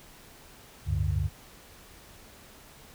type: tone cluster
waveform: sine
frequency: 70.3 / 94.9 / 107.1 / 146 Hz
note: C#2 / F#2 / A2 / D3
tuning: +25 / +44 / -46 / -10 cents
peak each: -29 / -28 / -37 / -32 dBFS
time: 0.85-1.3 s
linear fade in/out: 50 ms
effects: pink hiss -52 dBFS RMS until 2.94 s